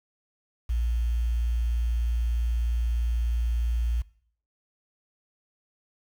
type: tone with quantisation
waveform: sine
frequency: 58.4 Hz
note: A#1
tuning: 4 cents sharp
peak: -23 dBFS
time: 0.69-4.02 s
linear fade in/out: 10 ms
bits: 8
effects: noise-tail reverb RT60 0.6 s tail -21 dB re dry